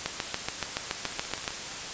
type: two click trains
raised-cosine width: 0.2 ms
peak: -10 / -20 dBFS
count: 11 / 8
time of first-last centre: 0.06-1.478 / 1.06-1.506 s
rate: 7.05 / 15.7 Hz
effects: white hiss -36 dBFS RMS until 1.93 s + resampled to 16000 Hz